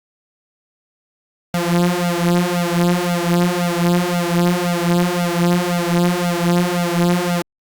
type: tone with flanger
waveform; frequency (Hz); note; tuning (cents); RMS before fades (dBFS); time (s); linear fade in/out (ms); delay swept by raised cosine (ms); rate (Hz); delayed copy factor
sawtooth; 174.61; F3; 0; -17; 1.54-7.42; 2; 1.4 to 6; 1.9; +1
effects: Opus 48 kbps